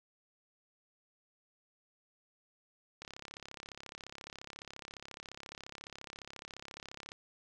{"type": "click train", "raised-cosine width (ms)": 0.2, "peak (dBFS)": -28, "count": 142, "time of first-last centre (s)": [3.02, 7.119], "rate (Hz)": 34.4, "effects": []}